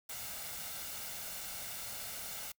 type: noise with comb filter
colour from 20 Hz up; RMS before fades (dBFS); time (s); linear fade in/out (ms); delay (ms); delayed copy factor
white; -43; 0.09-2.52; 5; 1.4; +0.5
effects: noise-tail reverb RT60 0.1 s tail -26 dB re dry